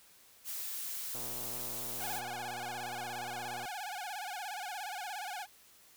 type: noise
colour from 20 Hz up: blue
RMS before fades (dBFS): -40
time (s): 0.44-2.22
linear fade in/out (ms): 50
type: click train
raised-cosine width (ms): 1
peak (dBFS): -35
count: 304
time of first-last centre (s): 1.15-3.654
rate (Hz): 121
type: tone with vibrato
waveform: sawtooth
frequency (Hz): 781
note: G5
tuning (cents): -7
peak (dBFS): -35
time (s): 1.98-5.47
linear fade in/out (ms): 50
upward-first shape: sine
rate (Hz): 17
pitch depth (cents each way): 160
effects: white hiss -61 dBFS RMS until 5.96 s